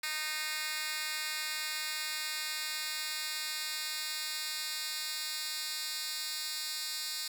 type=tone with high-pass filter sweep; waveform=10% pulse; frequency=308.1 Hz; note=D#4; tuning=17 cents flat; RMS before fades=-37 dBFS; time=0.03-7.28 s; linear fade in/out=5 ms; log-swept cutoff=2500 to 4000 Hz; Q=1.4; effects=none